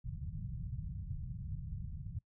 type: low-pass noise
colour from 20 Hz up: white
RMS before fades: -42 dBFS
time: 0.04-2.19 s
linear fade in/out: 10 ms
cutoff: 160 Hz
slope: 48 dB/octave
effects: noise-tail reverb RT60 0.1 s tail -21 dB re dry